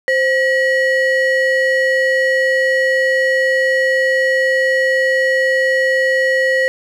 triangle ring-modulated tone, 1219 Hz, D#6, 36 cents flat, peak -7 dBFS, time 0.08-6.68 s, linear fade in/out 0 ms, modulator 696 Hz, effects none

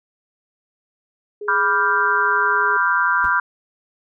sine tone, 415.3 Hz, G#4, in tune, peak -27 dBFS, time 1.41-2.77 s, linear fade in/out 5 ms
sine chord, G dominant seventh, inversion first, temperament equal, 987.8 / 1174.7 / 1396.9 / 1568 Hz, B5 / D6 / F6 / G6, 0 / 0 / 0 / 0 cents, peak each -21 / -23 / -19 / -20 dBFS, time 1.48-3.4 s, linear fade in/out 5 ms
brown noise with exponential decay, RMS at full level -31 dBFS, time 3.24-3.36 s, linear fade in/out 1 ms, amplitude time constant 24 ms
effects none

